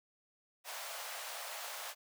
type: high-pass noise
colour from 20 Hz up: pink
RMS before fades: -44 dBFS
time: 0.64-1.95 s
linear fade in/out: 50 ms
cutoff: 560 Hz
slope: 48 dB/octave
effects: none